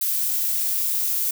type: noise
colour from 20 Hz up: violet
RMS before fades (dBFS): -23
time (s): 0.01-1.31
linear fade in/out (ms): 5
effects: none